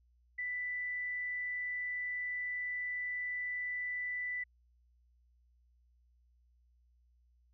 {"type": "tone", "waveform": "sine", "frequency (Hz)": 1983, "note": "B6", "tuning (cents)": 7, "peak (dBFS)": -35, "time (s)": [0.38, 4.44], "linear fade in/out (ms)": 10, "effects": ["added 60 Hz sine -66 dBFS peak until 7.53 s"]}